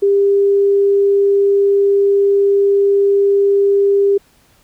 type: tone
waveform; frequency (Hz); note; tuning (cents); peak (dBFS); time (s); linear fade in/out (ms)
sine; 399.1; G4; +31; -9; 0.02-4.18; 10
effects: pink hiss -53 dBFS RMS until 4.63 s